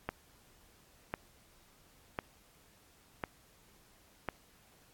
click train, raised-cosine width 0.5 ms, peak -19 dBFS, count 5, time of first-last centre 0.09-4.287 s, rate 0.953 Hz, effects pink hiss -64 dBFS RMS until 4.93 s + AAC 64 kbps

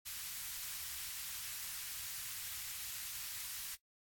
white band-stop noise, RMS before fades -44 dBFS, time 0.05-3.76 s, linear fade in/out 20 ms, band 100 to 1500 Hz, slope 12 dB/octave, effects noise-tail reverb RT60 0.1 s tail -17 dB re dry + AAC 64 kbps

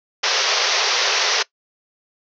white band-pass noise, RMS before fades -19 dBFS, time 0.23-1.43 s, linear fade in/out 10 ms, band 380 to 6100 Hz, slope 96 dB/octave, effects noise-tail reverb RT60 0.1 s tail -20 dB re dry

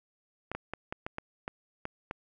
clicks, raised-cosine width 0.5 ms, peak -20 dBFS, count 9, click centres 0.516 / 0.55 / 0.736 / 0.925 / 1.065 / 1.184 / 1.479 / 1.854 / 2.111 s, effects none

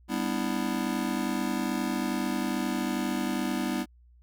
square chord, E minor seventh, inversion first, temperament just, 197.78 / 247.2 / 296.7 / 329.6 Hz, G3 / B3 / D4 / E4, +16 / +2 / +18 / 0 cents, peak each -34 / -32 / -35 / -35 dBFS, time 0.08-3.86 s, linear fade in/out 50 ms, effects added 60 Hz sine -54 dBFS peak until 4.22 s

